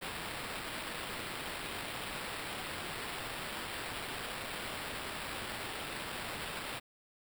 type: noise with sample-and-hold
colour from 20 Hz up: white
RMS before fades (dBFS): -41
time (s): 0.01-6.8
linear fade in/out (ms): 20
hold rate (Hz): 6300
effects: none